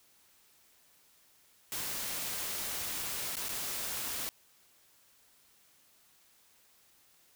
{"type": "noise with dropouts", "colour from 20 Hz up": "white", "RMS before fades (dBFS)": -37, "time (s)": [1.72, 4.29], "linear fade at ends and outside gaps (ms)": 0, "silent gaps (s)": [[3.355, 3.368], [3.485, 3.491]], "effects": ["white hiss -65 dBFS RMS until 7.35 s"]}